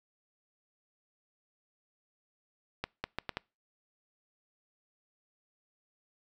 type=accelerating click train; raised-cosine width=0.3 ms; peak=-17 dBFS; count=5; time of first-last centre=2.84-3.37 s; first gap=200 ms; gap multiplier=0.73; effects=noise-tail reverb RT60 0.3 s tail -26 dB re dry